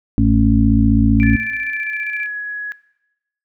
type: harmonic tone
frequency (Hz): 55.5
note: A1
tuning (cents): +16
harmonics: 1 / 2 / 4 / 5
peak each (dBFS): -16 / -16 / -16 / -16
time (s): 0.18-1.36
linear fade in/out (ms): 0
type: tone with tremolo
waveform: sine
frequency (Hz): 2349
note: D7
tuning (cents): 0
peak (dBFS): -22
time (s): 1.2-2.26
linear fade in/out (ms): 0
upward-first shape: square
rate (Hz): 15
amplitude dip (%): 60
type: tone with pitch glide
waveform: sine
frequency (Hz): 1741 to 1677.8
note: A6 to G#6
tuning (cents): -19 to +17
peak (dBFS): -22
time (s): 1.23-2.72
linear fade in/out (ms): 0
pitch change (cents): -64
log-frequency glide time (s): 1.68-2.38
effects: noise-tail reverb RT60 0.9 s tail -19 dB re dry